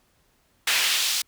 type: noise with high-pass filter sweep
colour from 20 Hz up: brown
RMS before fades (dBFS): -23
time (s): 0.67-1.22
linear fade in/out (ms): 5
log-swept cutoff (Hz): 2200 to 4600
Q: 1.2
effects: pink hiss -65 dBFS RMS until 1.27 s